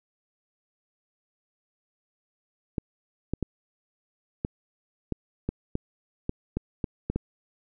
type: clicks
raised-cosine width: 3 ms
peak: -14 dBFS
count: 12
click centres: 2.782 / 3.336 / 3.427 / 4.449 / 5.123 / 5.49 / 5.754 / 6.294 / 6.57 / 6.842 / 7.1 / 7.16 s
effects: none